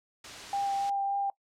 white noise, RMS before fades -42 dBFS, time 0.24-0.9 s, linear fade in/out 5 ms
sine tone with vibrato, 795 Hz, G5, 24 cents sharp, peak -27 dBFS, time 0.53-1.3 s, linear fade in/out 2 ms, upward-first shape triangle, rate 3.5 Hz, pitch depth 12 cents each way
effects noise-tail reverb RT60 0.1 s tail -21 dB re dry + low-pass 6000 Hz 12 dB/octave

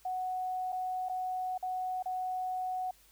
sine tone with dropouts, 740 Hz, F#5, in tune, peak -32 dBFS, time 0.05-2.91 s, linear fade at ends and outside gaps 5 ms, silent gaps 0.722-0.726 / 1.087-1.095 / 1.578-1.626 / 2.026-2.057 s, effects added 50 Hz sine -67 dBFS peak until 3.11 s + white hiss -63 dBFS RMS until 3.11 s

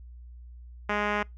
5% pulse tone with low-pass filter, 207.6 Hz, G#3, in tune, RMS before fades -28 dBFS, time 0.89-1.23 s, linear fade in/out 5 ms, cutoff 2200 Hz, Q 0.84, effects noise-tail reverb RT60 0.2 s tail -25 dB re dry + added 60 Hz sine -43 dBFS peak until 1.37 s

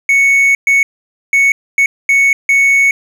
triangle tone bursts at uneven times, 2217 Hz, C#7, in tune, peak -5 dBFS, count 6, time 0.09-0.55 / 0.67-0.83 / 1.33-1.52 / 1.78-1.86 / 2.09-2.33 / 2.49-2.91 s, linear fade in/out 2 ms, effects none

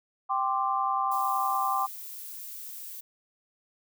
sine chord, G suspended fourth, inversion none, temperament just, 784 / 1045.3 / 1176 Hz, G5 / C6 / D6, 0 / -2 / +2 cents, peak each -29 dBFS, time 0.29-1.87 s, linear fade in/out 20 ms
violet noise, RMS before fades -41 dBFS, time 1.11-3.01 s, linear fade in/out 10 ms
effects none

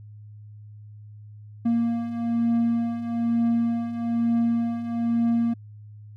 triangle beating tone pair, 232.2 / 233.3 Hz, A#3 / A#3, -7 / +2 cents, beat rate 1.1 Hz, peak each -26 / -20 dBFS, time 1.65-5.54 s, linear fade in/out 10 ms, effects added 105 Hz sine -41 dBFS peak until 6.16 s

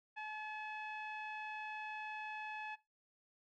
sawtooth tone with low-pass filter, 857 Hz, A5, 46 cents flat, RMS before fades -45 dBFS, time 0.16-2.76 s, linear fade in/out 20 ms, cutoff 2200 Hz, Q 5, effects noise-tail reverb RT60 0.2 s tail -17 dB re dry

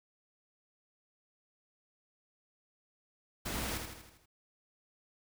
pink noise with echo, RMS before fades -38 dBFS, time 3.45-3.78 s, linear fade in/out 10 ms, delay 80 ms, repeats 6, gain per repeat -5 dB, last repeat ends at 4.26 s, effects none

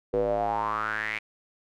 square tone with band-pass filter sweep, 54 Hz, A1, 32 cents flat, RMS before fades -28 dBFS, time 0.13-1.19 s, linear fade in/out 10 ms, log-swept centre 450 to 2300 Hz, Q 7.2, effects none

